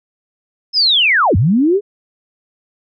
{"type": "linear two-way sweep", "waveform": "sine", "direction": "down then up", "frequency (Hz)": [5274, 80.2, 425.4], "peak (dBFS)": -9, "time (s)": [0.73, 1.81], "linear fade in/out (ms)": 50, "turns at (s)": 1.36, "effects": []}